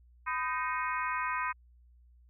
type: harmonic tone with a mistuned harmonic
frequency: 311.1 Hz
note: D#4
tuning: in tune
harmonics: 3 / 4 / 5 / 6 / 7 / 8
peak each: -34 / -36 / -38 / -40 / -41 / -42 dBFS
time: 0.26-1.53 s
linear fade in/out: 20 ms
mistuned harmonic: 3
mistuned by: +130 cents
effects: added 60 Hz sine -57 dBFS peak until 2.29 s